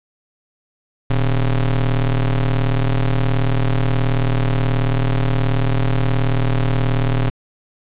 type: ring-modulated tone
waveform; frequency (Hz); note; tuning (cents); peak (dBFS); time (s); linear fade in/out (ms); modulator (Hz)
square; 69.1; C#2; -5; -12; 1.1-7.3; 5; 49.8
effects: resampled to 8000 Hz + 7-bit